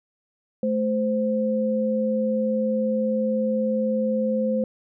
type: tone pair together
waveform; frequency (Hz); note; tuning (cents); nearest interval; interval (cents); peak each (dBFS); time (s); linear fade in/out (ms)
sine; 217.3 / 519; A3 / C5; -21 / -14; octave + minor third; 1507; -23; 0.63-4.64; 2
effects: none